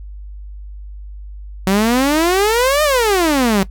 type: exponential two-way sweep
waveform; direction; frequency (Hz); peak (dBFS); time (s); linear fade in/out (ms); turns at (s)
sawtooth; up then down; 185.7 to 619 to 185.7; -8; 1.67-3.63; 0; 2.83
effects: noise-tail reverb RT60 0.1 s tail -17 dB re dry + added 50 Hz sine -29 dBFS peak until 3.7 s